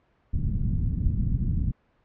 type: low-pass noise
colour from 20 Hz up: pink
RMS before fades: -25 dBFS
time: 0.33-1.72 s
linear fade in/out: 10 ms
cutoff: 190 Hz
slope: 24 dB/octave
effects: pink hiss -66 dBFS RMS until 2.04 s + low-pass 2000 Hz 12 dB/octave